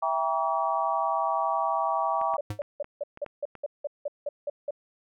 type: chord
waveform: sine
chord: E diminished seventh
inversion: none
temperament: just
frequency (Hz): 659.3 / 791.1 / 949.3 / 1139.2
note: E5 / G5 / Bb5 / Db6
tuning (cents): 0 / +16 / +31 / +47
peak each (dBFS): -30 / -29 / -30 / -29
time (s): 0.02-2.37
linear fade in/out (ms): 10
type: clicks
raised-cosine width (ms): 0.5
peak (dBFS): -28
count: 7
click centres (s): 2.214 / 2.339 / 2.619 / 2.844 / 3.174 / 3.263 / 3.553
type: tone bursts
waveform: sine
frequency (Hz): 580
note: D5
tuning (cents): -22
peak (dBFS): -27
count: 12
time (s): 2.38-4.708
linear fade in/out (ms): 5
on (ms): 29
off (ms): 180
type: tone with exponential decay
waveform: square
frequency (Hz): 104.1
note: G#2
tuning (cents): +5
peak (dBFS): -27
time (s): 2.5-2.61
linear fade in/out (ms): 5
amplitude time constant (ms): 22
effects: none